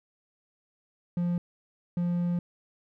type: tone pair in turn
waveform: triangle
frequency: 174.61 / 174.61 Hz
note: F3 / F3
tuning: 0 / 0 cents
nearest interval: unison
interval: 0 cents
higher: neither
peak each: -23 dBFS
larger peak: neither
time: 1.17-1.38 / 1.97-2.39 s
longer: second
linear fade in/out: 2 ms
effects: none